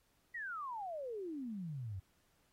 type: exponential sweep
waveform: sine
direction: down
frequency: 1975.5 to 89.1 Hz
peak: -40 dBFS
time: 0.34-2 s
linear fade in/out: 10 ms
effects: pink hiss -75 dBFS RMS until 2.52 s + AAC 48 kbps